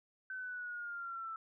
sine linear sweep, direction down, 1532 to 1318.5 Hz, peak -40 dBFS, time 0.3-1.36 s, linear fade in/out 2 ms, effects none

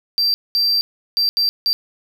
triangle tone bursts at uneven times, 4699 Hz, D8, in tune, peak -13 dBFS, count 5, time 0.18-0.34 / 0.55-0.81 / 1.17-1.29 / 1.37-1.49 / 1.66-1.73 s, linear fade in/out 0 ms, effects none

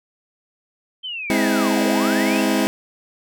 sine linear two-way sweep, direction down then up, 3148 to 440 to 2784 Hz, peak -26 dBFS, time 1.03-2.42 s, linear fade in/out 20 ms, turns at 1.86 s
sawtooth chord, Ab augmented, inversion none, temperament just, 207.7 / 259.6 / 324.5 Hz, Ab3 / C4 / E4, 0 / -13 / -27 cents, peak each -17 dBFS, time 1.3-2.67 s, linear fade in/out 0 ms
effects none

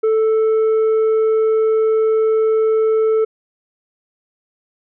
sine tone with tanh clipping, 440 Hz, A4, in tune, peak -13 dBFS, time 0.03-3.25 s, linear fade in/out 10 ms, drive 4 dB, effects none

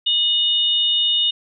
sine tone pair together, 2920 / 3644 Hz, F#7 / A#7, -24 / -40 cents, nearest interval major third, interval 384 cents, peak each -18 dBFS, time 0.06-1.31 s, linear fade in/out 10 ms, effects none

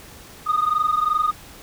sine tone pair together, 1221.7 / 1244.5 Hz, D#6 / D#6, -32 / 0 cents, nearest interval unison, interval 32 cents, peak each -19 dBFS, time 0.46-1.32 s, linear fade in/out 20 ms, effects tanh soft clip ceiling -13 dBFS + pink hiss -43 dBFS RMS until 1.62 s

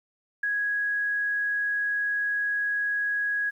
sine tone with ADSR envelope, 1661.2 Hz, G#6, in tune, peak -21 dBFS, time 0.43-3.51 s, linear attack 7 ms, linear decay 4 ms, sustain -3 dB, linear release 22 ms, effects 10-bit

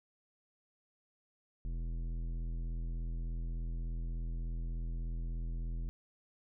triangle tone with tanh clipping, 41.7 Hz, E1, 21 cents sharp, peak -37 dBFS, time 1.65-5.89 s, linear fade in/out 0 ms, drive 17 dB, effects none

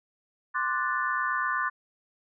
sine chord, D dominant seventh, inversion third, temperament equal, 1046.5 / 1174.7 / 1480 / 1760 Hz, C6 / D6 / F#6 / A6, 0 / 0 / 0 / 0 cents, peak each -31 dBFS, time 0.54-1.7 s, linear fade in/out 20 ms, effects none

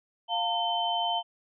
sine tone cluster, 702 / 903 / 3081 Hz, F5 / A5 / G7, +9 / +45 / -31 cents, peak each -30 dBFS, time 0.28-1.23 s, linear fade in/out 50 ms, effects none

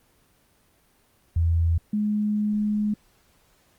sine tone pair in turn, 83.3 / 209.9 Hz, E2 / G#3, +19 / +19 cents, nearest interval octave + major third, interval 1600 cents, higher second, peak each -18 / -21 dBFS, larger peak first, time 1.36-1.78 / 1.93-2.94 s, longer second, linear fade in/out 5 ms, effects pink hiss -62 dBFS RMS until 3.78 s + Opus 24 kbps

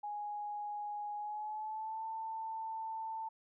sine tone with pitch glide, 830.6 to 890.2 Hz, G#5 to A5, 0 to +20 cents, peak -38 dBFS, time 0.03-3.29 s, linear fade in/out 10 ms, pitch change +120 cents, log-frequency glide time 1.16-2.05 s, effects none

